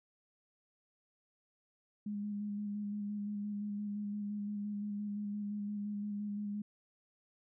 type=tone with vibrato; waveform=sine; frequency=206 Hz; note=G#3; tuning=14 cents flat; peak=-36 dBFS; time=2.06-6.62 s; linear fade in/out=5 ms; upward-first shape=square; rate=5.8 Hz; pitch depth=17 cents each way; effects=none